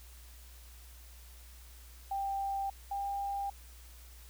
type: tone pair in turn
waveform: sine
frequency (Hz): 788 / 797.6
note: G5 / G5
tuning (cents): +9 / +30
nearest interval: unison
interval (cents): 21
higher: second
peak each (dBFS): -32 / -33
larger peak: first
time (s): 2.11-2.7 / 2.91-3.5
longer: neither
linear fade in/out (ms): 5
effects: added 60 Hz sine -51 dBFS peak until 4.29 s + white hiss -58 dBFS RMS until 4.29 s